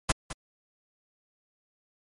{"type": "noise with echo", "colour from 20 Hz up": "pink", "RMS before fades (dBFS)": -23, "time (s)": [0.09, 0.12], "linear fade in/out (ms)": 5, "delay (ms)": 210, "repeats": 1, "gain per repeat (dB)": -13, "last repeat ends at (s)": 0.33, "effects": ["MP3 48 kbps"]}